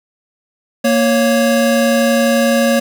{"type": "tone pair together", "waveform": "square", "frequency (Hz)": [233.1, 554.4], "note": ["A#3", "C#5"], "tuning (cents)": [0, 0], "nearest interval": "octave + minor third", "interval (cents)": 1500, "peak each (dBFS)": -14, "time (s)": [0.84, 2.8], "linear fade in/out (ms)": 10, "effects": []}